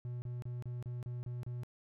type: tone bursts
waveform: triangle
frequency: 122.2 Hz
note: B2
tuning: 18 cents flat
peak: -36 dBFS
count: 8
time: 0.05-1.634 s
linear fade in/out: 0 ms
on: 170 ms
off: 32 ms
effects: none